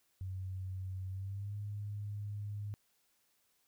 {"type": "tone with pitch glide", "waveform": "sine", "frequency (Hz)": [94, 103.1], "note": ["F#2", "G#2"], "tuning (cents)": [28, -12], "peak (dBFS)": -38, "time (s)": [0.21, 2.74], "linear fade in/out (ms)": 0, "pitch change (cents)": 160, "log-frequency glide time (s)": [1.08, 1.56], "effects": ["white hiss -75 dBFS RMS until 3.67 s"]}